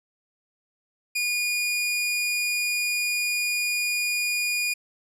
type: tone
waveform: sawtooth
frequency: 2440 Hz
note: D#7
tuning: 34 cents flat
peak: -20 dBFS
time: 1.15-4.74 s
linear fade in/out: 10 ms
effects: resampled to 32000 Hz